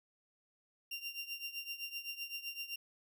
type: tone with tremolo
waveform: 30% pulse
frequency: 2777 Hz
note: F7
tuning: 10 cents flat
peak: -35 dBFS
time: 0.91-2.76 s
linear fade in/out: 5 ms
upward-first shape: triangle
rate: 7.8 Hz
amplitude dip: 85%
effects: none